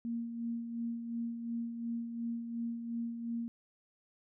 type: tone with tremolo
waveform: sine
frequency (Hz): 233.1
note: A#3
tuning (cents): 0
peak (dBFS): -33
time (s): 0.05-3.48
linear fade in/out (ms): 0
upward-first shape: sine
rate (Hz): 2.8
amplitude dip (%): 50
effects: none